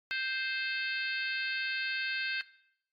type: harmonic tone with a mistuned harmonic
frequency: 523.3 Hz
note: C5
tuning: in tune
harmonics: 3 / 4 / 5 / 6 / 7 / 8 / 9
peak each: -34 / -40 / -37 / -45 / -44 / -44 / -47 dBFS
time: 0.11-2.41 s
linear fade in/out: 0 ms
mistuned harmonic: 8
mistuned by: +36 cents
effects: noise-tail reverb RT60 0.7 s tail -19 dB re dry + AAC 48 kbps